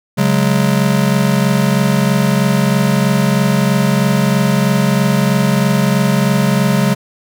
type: chord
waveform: square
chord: C# suspended fourth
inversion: none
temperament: just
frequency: 138.59 / 184.79 / 207.9 Hz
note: C#3 / F#3 / G#3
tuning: 0 / -2 / +2 cents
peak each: -16 dBFS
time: 0.17-6.95 s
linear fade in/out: 20 ms
effects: none